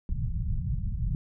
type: low-pass noise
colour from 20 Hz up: pink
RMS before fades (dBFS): -29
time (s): 0.09-1.15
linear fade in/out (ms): 2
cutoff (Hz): 170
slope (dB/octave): 48
effects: none